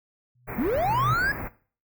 sine tone with exponential growth, 123.47 Hz, B2, in tune, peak -22 dBFS, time 0.35-1.14 s, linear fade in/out 5 ms, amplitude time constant 170 ms
pink band-stop noise, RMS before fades -34 dBFS, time 0.47-1.49 s, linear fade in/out 20 ms, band 2400 to 14000 Hz, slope 96 dB/octave
triangle linear sweep, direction up, 196 to 1700 Hz, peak -20 dBFS, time 0.58-1.32 s, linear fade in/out 5 ms
effects noise-tail reverb RT60 0.4 s tail -17 dB re dry

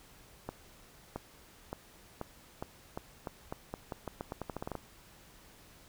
accelerating click train, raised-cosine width 1 ms, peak -23 dBFS, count 20, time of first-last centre 0.49-4.753 s, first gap 670 ms, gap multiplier 0.85, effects pink hiss -58 dBFS RMS until 5.88 s

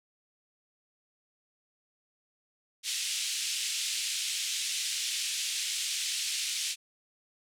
pink band-pass noise, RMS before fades -33 dBFS, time 2.83-6.76 s, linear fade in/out 50 ms, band 2700 to 9400 Hz, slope 24 dB/octave, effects none

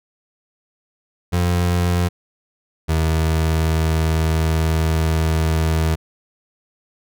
30% pulse tone pair in turn, 88 / 80.17 Hz, F2 / E2, +14 / -48 cents, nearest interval major second, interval 162 cents, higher first, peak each -13 dBFS, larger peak neither, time 1.32-2.09 / 2.88-5.96 s, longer second, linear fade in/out 20 ms, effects none

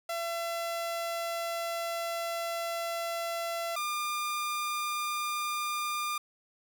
sawtooth tone pair in turn, 675 / 1202.7 Hz, E5 / D6, +41 / +41 cents, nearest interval minor seventh, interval 1000 cents, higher second, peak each -28 / -27 dBFS, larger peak second, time 0.09-3.76 / 3.76-6.18 s, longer first, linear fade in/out 5 ms, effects none

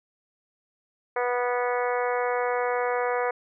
harmonic tone, 245.4 Hz, B3, 11 cents flat, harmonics 2 / 3 / 4 / 5 / 6 / 7 / 8 / 9, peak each -26 / -30 / -32 / -34 / -36 / -37 / -38 / -39 dBFS, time 1.16-3.31 s, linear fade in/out 5 ms, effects none

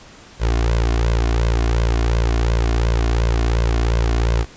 sawtooth tone with flanger, 57.1 Hz, A#1, 35 cents flat, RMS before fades -17 dBFS, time 0.39-4.46 s, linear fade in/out 50 ms, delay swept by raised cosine 1.9 to 2.84 ms, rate 2.8 Hz, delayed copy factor +0.8, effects pink hiss -43 dBFS RMS until 4.56 s + resampled to 16000 Hz

